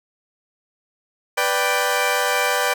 15% pulse chord, G major, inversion first, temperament equal, 493.9 / 587.3 / 784 Hz, B4 / D5 / G5, 0 / 0 / 0 cents, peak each -16 dBFS, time 1.37-2.74 s, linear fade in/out 10 ms, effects none

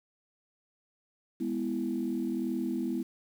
sine chord, E major, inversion first, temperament just, 206 / 247.2 / 329.6 Hz, G#3 / B3 / E4, -14 / +2 / 0 cents, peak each -35 / -32 / -33 dBFS, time 1.4-3.03 s, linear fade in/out 10 ms, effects tanh soft clip ceiling -20 dBFS + 9-bit

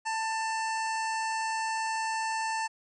harmonic tone with a mistuned harmonic, 889 Hz, A5, 18 cents sharp, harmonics 1 / 2 / 3 / 5 / 6 / 7 / 8 / 9 / 10, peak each -30 / -36 / -40 / -44 / -46 / -47 / -48 / -49 / -50 dBFS, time 0.05-2.68 s, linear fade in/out 20 ms, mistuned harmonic 8, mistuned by +53 cents, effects none

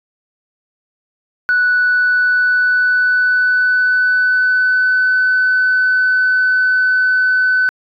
sine tone with pitch glide, 1480 to 1507.6 Hz, F#6 to F#6, 0 to +32 cents, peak -9 dBFS, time 1.49-7.69 s, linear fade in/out 0 ms, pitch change +32 cents, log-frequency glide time 1.63-5.11 s, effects tanh soft clip ceiling -7 dBFS

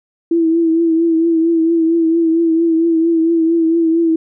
sine tone with vibrato, 329.6 Hz, E4, in tune, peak -10 dBFS, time 0.31-4.16 s, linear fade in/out 5 ms, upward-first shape triangle, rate 4.4 Hz, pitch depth 48 cents each way, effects none

